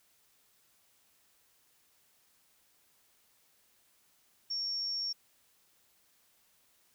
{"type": "tone with amplitude modulation", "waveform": "sine", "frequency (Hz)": 5500, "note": "F8", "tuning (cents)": -27, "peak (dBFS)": -31, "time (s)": [4.5, 5.13], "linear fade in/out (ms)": 10, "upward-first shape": "sine", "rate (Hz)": 94.7, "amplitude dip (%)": 30, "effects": ["white hiss -69 dBFS RMS until 6.94 s"]}